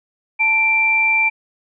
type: tone pair together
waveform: sine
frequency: 880.9 / 2354 Hz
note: A5 / D7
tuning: +2 / +3 cents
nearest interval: octave + perfect fourth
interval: 1701 cents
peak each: -23 / -13 dBFS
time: 0.39-1.3 s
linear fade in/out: 20 ms
effects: none